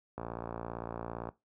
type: click train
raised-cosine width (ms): 1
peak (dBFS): -24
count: 65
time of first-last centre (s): 0.18-1.289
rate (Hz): 57.7
effects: noise-tail reverb RT60 0.2 s tail -18 dB re dry + high-pass 60 Hz 12 dB/octave